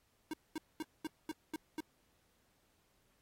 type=tone bursts; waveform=square; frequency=313.8 Hz; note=D#4; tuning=15 cents sharp; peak=-38 dBFS; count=7; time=0.31-1.805 s; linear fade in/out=2 ms; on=25 ms; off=220 ms; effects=pink hiss -75 dBFS RMS until 3.21 s + AAC 48 kbps